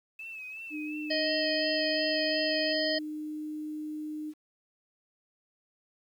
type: tone with vibrato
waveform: sine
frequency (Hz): 2599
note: E7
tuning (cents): -25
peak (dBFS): -39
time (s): 0.19-2.73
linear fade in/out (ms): 5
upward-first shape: sine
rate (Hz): 2.8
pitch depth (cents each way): 62
type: tone with pitch glide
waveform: sine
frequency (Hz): 303.4 to 305.3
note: D#4 to D#4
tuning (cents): -44 to -33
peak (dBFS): -34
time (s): 0.7-4.34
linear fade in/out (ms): 50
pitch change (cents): +11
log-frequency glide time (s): 1.83-3.43
type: harmonic tone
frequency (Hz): 625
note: D#5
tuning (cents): +8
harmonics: 1 / 3 / 5 / 7 / 8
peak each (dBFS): -30 / -34 / -37 / -35 / -34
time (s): 1.1-2.99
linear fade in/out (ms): 10
effects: 10-bit